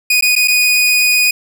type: tone with dropouts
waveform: sawtooth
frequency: 2477 Hz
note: D#7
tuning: 8 cents flat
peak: -6 dBFS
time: 0.1-1.31 s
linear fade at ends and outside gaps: 5 ms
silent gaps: 0.21-0.223 / 0.354-0.362 / 0.476-0.481 s
effects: none